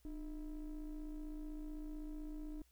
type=ring-modulated tone; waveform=triangle; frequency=164.9 Hz; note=E3; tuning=1 cent sharp; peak=-38 dBFS; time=0.05-2.62 s; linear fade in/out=2 ms; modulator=137 Hz; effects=added 60 Hz sine -70 dBFS peak until 2.71 s + white hiss -75 dBFS RMS until 2.71 s